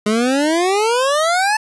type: exponential sweep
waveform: 25% pulse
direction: up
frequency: 207 to 883 Hz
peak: -10 dBFS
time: 0.06-1.57 s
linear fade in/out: 5 ms
effects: resampled to 24000 Hz + 8-bit